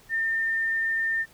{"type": "tone", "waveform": "sine", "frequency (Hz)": 1807, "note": "A6", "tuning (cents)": 46, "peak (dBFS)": -23, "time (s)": [0.09, 1.26], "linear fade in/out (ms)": 50, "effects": ["pink hiss -55 dBFS RMS until 1.33 s"]}